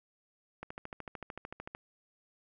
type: click train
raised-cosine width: 0.5 ms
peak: -26 dBFS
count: 16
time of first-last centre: 0.63-1.749 s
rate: 13.4 Hz
effects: none